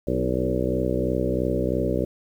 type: harmonic tone with a mistuned harmonic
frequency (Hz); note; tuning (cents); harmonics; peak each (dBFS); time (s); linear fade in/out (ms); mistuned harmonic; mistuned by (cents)
63; B1; +35; 1 / 2 / 3 / 4 / 5 / 6 / 7 / 8 / 9; -30 / -30 / -30 / -30 / -30 / -30 / -30 / -30 / -30; 0.07-2.05; 5; 5; +20
effects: 9-bit